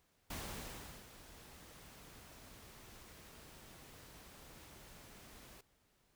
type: noise with ADSR envelope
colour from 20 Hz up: pink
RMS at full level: -44 dBFS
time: 0.3-5.61 s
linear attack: 6 ms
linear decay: 740 ms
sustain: -13 dB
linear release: 4 ms
effects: pink hiss -75 dBFS RMS until 6.15 s

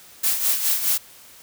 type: noise with tremolo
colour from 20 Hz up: blue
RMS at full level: -19 dBFS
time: 0.23-0.98 s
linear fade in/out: 10 ms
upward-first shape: sine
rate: 4.8 Hz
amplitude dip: 60%
effects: white hiss -47 dBFS RMS until 1.42 s

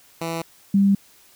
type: tone pair in turn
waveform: 10% pulse / sine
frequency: 165.4 / 198.11 Hz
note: E3 / G3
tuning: +6 / +19 cents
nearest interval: minor third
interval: 313 cents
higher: second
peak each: -17 / -13 dBFS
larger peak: second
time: 0.21-0.42 / 0.74-0.95 s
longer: neither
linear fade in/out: 5 ms
effects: white hiss -53 dBFS RMS until 1.35 s

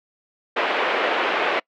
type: band-pass noise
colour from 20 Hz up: pink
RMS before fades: -22 dBFS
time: 0.56-1.6 s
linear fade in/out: 10 ms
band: 390 to 2900 Hz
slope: 24 dB/octave
effects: noise-tail reverb RT60 0.1 s tail -26 dB re dry

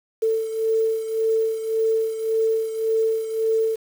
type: beating tone pair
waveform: sine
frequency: 445 / 446.8 Hz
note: A4 / A4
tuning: +20 / +27 cents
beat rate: 1.8 Hz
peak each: -20 / -26 dBFS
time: 0.22-3.76 s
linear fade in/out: 10 ms
effects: 7-bit

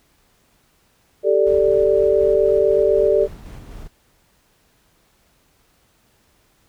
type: chord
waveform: sine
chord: G suspended second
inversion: none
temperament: equal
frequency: 392 / 440 / 587.3 Hz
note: G4 / A4 / D5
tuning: 0 / 0 / 0 cents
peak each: -17 dBFS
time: 1.23-3.28 s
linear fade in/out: 50 ms
type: noise with tremolo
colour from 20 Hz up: brown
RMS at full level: -35 dBFS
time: 1.46-3.88 s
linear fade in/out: 10 ms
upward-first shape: square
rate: 4 Hz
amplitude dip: 25%
effects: pink hiss -60 dBFS RMS until 6.68 s

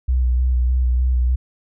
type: tone with vibrato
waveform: sine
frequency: 62.4 Hz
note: B1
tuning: 19 cents sharp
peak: -14 dBFS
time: 0.08-1.36 s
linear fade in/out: 10 ms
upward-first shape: square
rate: 3.3 Hz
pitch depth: 23 cents each way
effects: none

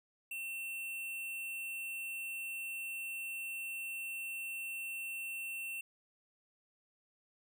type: tone with hard clipping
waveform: sine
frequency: 2700 Hz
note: E7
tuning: 41 cents sharp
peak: -40 dBFS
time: 0.31-5.81 s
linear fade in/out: 5 ms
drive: 18 dB
effects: none

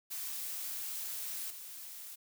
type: noise with level steps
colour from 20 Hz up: blue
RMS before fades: -40 / -47 dBFS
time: 0.1-2.16 s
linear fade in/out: 20 ms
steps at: 1.5 s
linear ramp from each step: 5 ms
effects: none

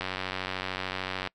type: click train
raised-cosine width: 0.3 ms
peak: -15 dBFS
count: 119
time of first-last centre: 0.01-1.273 s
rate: 93.4 Hz
effects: noise-tail reverb RT60 0.1 s tail -24 dB re dry

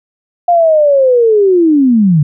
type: linear sweep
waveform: sine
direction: down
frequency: 708 to 140 Hz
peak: -5 dBFS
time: 0.48-2.23 s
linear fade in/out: 5 ms
effects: none

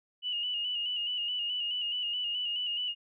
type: tone with vibrato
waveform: sine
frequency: 2910 Hz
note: F#7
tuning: 29 cents flat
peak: -30 dBFS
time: 0.22-2.95 s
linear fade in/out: 50 ms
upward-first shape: square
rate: 4.7 Hz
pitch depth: 37 cents each way
effects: none

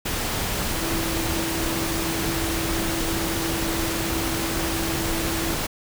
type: tone in noise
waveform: sine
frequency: 329.6 Hz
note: E4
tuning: in tune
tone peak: -28 dBFS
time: 0.81-5.54 s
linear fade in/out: 10 ms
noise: pink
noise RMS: -26 dBFS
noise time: 0.05-5.67 s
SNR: -5 dB
effects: none

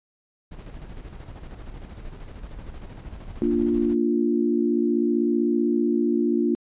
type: noise with tremolo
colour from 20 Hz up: brown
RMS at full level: -36 dBFS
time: 0.51-3.95 s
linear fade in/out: 10 ms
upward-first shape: square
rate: 13 Hz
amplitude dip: 45%
type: chord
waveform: sine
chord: Bb major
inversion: none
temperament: equal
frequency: 233.1 / 293.7 / 349.2 Hz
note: Bb3 / D4 / F4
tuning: 0 / 0 / 0 cents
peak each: -23 / -24 / -23 dBFS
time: 3.42-6.55 s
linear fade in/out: 0 ms
effects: resampled to 8000 Hz

